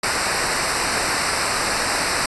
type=noise with comb filter; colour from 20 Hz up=pink; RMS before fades=-21 dBFS; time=0.03-2.26 s; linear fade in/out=5 ms; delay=0.3 ms; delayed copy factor=-0.8; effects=resampled to 24000 Hz